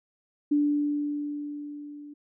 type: tone with level ramp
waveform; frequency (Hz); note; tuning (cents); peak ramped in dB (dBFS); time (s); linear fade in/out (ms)
sine; 292.5; D4; -7; -19 to -41; 0.51-2.14; 10
effects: none